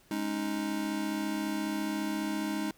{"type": "chord", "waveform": "square", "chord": "Ab suspended fourth", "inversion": "none", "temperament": "just", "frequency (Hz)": [207.7, 276.9, 311.5], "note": ["Ab3", "Db4", "Eb4"], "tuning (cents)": [0, -2, 2], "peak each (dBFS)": [-36, -39, -34], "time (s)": [0.11, 2.71], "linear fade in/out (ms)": 2, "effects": ["pink hiss -62 dBFS RMS until 2.77 s"]}